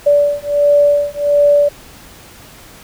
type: beating tone pair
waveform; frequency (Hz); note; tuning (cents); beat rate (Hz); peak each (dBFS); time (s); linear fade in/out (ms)
sine; 579 / 580.4; D5 / D5; -25 / -21; 1.4; -12; 0.06-1.69; 10
effects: pink hiss -39 dBFS RMS until 2.83 s